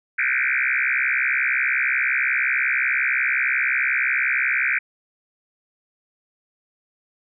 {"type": "tone with frequency modulation", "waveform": "sine", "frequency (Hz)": 1943, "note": "B6", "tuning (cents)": -29, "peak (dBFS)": -18, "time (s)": [0.18, 4.79], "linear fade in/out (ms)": 10, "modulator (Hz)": 65.6, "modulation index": 7.2, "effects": []}